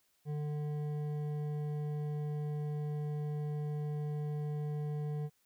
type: tone with hard clipping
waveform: sine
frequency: 148.9 Hz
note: D3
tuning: 24 cents sharp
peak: -36 dBFS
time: 0.25-5.3 s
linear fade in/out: 50 ms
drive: 9 dB
effects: white hiss -74 dBFS RMS until 5.45 s